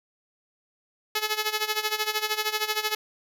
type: tone with tremolo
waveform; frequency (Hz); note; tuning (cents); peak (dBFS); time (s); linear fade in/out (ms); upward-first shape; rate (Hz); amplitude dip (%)
5% pulse; 428.3; A4; -47; -11; 1.15-2.95; 5; sine; 13; 80
effects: none